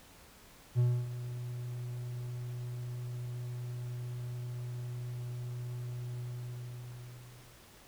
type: tone with ADSR envelope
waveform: triangle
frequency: 122.1 Hz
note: B2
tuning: 19 cents flat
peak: -21 dBFS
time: 0.75-7.6 s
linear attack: 39 ms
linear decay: 270 ms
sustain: -14 dB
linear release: 1400 ms
effects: pink hiss -57 dBFS RMS until 7.87 s